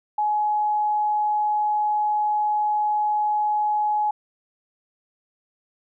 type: tone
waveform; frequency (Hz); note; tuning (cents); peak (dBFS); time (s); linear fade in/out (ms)
sine; 843; G#5; +26; -19; 0.18-4.11; 5
effects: none